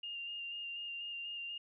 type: tone with vibrato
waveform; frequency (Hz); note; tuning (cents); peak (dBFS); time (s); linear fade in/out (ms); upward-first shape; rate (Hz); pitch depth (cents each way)
sine; 2808; F7; +9; -40; 0.03-1.58; 5; square; 4.1; 16
effects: none